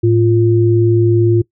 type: tone pair together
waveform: sine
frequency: 110 / 347.8 Hz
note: A2 / F4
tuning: 0 / -7 cents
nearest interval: octave + minor sixth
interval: 1993 cents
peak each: -11 dBFS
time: 0.03-1.42 s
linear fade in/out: 10 ms
effects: noise-tail reverb RT60 0.1 s tail -21 dB re dry